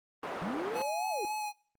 white band-pass noise, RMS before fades -38 dBFS, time 0.23-0.82 s, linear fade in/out 2 ms, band 270 to 1100 Hz, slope 12 dB/octave
sine linear two-way sweep, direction up then down, 161.7 to 784 to 339.6 Hz, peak -34 dBFS, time 0.42-1.25 s, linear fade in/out 0 ms, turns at 1.08 s
square tone with vibrato, 844 Hz, G#5, 28 cents sharp, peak -34 dBFS, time 0.73-1.53 s, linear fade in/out 50 ms, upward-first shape sine, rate 3.6 Hz, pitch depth 22 cents each way
effects noise-tail reverb RT60 0.4 s tail -20 dB re dry + Opus 24 kbps

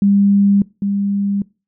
sine tone pair in turn, 200.1 / 200.1 Hz, G3 / G3, +36 / +36 cents, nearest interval unison, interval 0 cents, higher neither, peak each -9 / -15 dBFS, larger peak first, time 0.02-0.62 / 0.82-1.42 s, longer neither, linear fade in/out 2 ms, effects noise-tail reverb RT60 0.3 s tail -23 dB re dry

